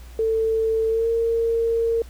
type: tone with pitch glide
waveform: sine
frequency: 445.8 to 459.1 Hz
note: A4 to A#4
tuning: +23 to -26 cents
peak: -18 dBFS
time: 0.19-2.02 s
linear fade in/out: 2 ms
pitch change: +51 cents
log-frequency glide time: 0.89-1.08 s
effects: added 60 Hz sine -38 dBFS peak until 2.09 s + pink hiss -50 dBFS RMS until 2.09 s